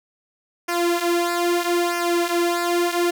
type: tone with flanger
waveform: sawtooth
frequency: 346.6 Hz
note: F4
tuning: 13 cents flat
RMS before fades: -21 dBFS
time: 0.68-3.11 s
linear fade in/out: 10 ms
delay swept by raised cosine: 0.25 to 5.45 ms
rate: 0.78 Hz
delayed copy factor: -0.75
effects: none